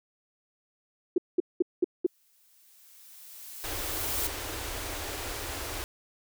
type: tone bursts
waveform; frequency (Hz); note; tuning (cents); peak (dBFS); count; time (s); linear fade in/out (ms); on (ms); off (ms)
sine; 356.4; F4; +35; -19; 5; 1.16-2.065; 5; 21; 200
type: noise with exponential growth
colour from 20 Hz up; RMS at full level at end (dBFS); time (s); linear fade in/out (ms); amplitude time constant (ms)
blue; -30; 2.06-4.27; 1; 480
type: band-stop noise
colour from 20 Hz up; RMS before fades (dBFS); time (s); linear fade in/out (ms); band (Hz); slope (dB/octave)
pink; -36; 3.64-5.84; 0; 110 to 270; 48
effects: none